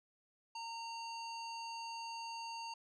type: tone with low-pass filter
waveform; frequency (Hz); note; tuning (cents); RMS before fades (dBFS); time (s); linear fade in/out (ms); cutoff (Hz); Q
square; 920; A#5; -23; -45; 0.55-2.74; 5; 5300; 3.3
effects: none